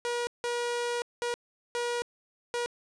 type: tone bursts at uneven times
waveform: sawtooth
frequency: 479.7 Hz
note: A#4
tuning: 50 cents sharp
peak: -25 dBFS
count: 5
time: 0.05-0.27 / 0.44-1.02 / 1.22-1.34 / 1.75-2.02 / 2.54-2.66 s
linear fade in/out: 0 ms
effects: resampled to 22050 Hz + 11-bit

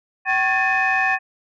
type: tone cluster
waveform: sine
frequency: 764 / 1098 / 1667 / 1786 / 2512 Hz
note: G5 / C#6 / G#6 / A6 / D#7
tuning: -45 / -17 / +6 / +25 / +16 cents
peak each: -21 / -27 / -27 / -19 / -22 dBFS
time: 0.25-1.19 s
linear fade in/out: 50 ms
effects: tanh soft clip ceiling -9 dBFS

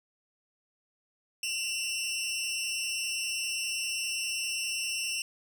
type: tone pair together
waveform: 20% pulse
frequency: 2705 / 2913 Hz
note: E7 / F#7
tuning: +44 / -28 cents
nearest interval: minor second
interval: 128 cents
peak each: -27 / -32 dBFS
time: 1.43-5.22 s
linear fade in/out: 2 ms
effects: none

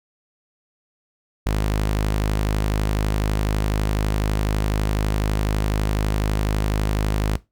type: tone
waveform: sawtooth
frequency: 52 Hz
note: G#1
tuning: 3 cents sharp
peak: -15 dBFS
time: 1.46-7.37 s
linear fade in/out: 5 ms
effects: noise-tail reverb RT60 0.2 s tail -18 dB re dry

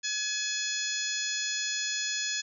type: harmonic tone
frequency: 846 Hz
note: G#5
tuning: 32 cents sharp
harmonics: 2 / 3 / 4 / 5 / 6 / 7 / 8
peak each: -36 / -39 / -36 / -38 / -37 / -40 / -35 dBFS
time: 0.03-2.42 s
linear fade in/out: 20 ms
effects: none

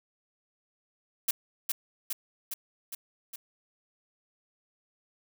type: noise with echo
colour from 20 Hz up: blue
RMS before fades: -26 dBFS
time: 1.28-1.31 s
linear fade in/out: 5 ms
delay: 410 ms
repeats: 5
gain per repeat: -3 dB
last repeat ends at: 3.36 s
effects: none

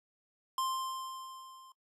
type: tone with level ramp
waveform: square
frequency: 1049 Hz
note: C6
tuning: 4 cents sharp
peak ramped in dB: -31 to -55 dBFS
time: 0.58-1.72 s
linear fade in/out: 2 ms
effects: noise-tail reverb RT60 0.1 s tail -18 dB re dry + resampled to 32000 Hz

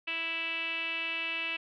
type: tone with low-pass filter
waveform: 5% pulse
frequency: 329.6 Hz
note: E4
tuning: in tune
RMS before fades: -34 dBFS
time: 0.07-1.57 s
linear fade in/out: 10 ms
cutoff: 2700 Hz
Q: 9.1
effects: none

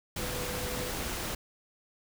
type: tone in noise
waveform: sine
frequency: 497.1 Hz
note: B4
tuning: 11 cents sharp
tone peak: -39 dBFS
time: 0.19-0.91 s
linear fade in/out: 5 ms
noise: pink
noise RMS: -35 dBFS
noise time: 0.16-1.35 s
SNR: -7 dB
effects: none

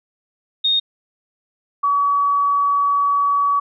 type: tone pair in turn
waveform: sine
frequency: 3700 / 1136.2 Hz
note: A#7 / C#6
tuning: -14 / +42 cents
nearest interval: octave + minor sixth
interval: 2044 cents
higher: first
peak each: -14 / -14 dBFS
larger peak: neither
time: 0.64-0.8 / 1.83-3.6 s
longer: second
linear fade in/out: 10 ms
effects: none

